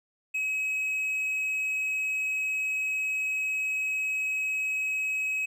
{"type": "tone", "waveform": "triangle", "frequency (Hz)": 2553, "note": "D#7", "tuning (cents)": 44, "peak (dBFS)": -25, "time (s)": [0.34, 5.46], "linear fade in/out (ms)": 10, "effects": []}